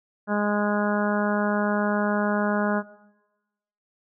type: harmonic tone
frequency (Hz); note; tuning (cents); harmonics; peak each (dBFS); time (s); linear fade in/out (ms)
207.1; G#3; -5; 1 / 2 / 3 / 4 / 5 / 6 / 7 / 8; -24 / -31 / -28 / -32 / -33 / -36 / -31 / -36; 0.27-2.83; 50
effects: noise-tail reverb RT60 1.0 s tail -17 dB re dry